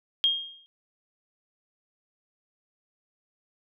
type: tone with exponential decay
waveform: sine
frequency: 3233 Hz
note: G#7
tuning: 47 cents flat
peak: -17 dBFS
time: 0.24-0.66 s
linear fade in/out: 0 ms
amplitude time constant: 90 ms
effects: none